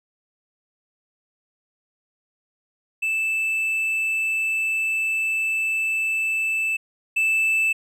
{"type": "tone pair in turn", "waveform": "triangle", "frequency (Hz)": [2637, 2637], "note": ["E7", "E7"], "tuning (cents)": [0, 0], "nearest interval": "unison", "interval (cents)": 0, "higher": "neither", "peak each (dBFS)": [-19, -16], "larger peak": "second", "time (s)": [[3.02, 6.77], [7.16, 7.73]], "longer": "first", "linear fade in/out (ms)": 10, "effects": []}